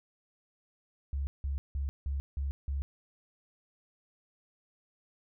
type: tone bursts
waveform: sine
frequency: 69.3 Hz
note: C#2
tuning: in tune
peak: -30 dBFS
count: 6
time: 1.13-2.82 s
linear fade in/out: 0 ms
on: 140 ms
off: 170 ms
effects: none